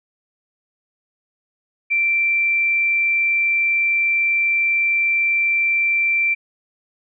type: tone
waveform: sine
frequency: 2349 Hz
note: D7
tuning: in tune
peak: -15 dBFS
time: 1.9-6.35 s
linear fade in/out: 20 ms
effects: none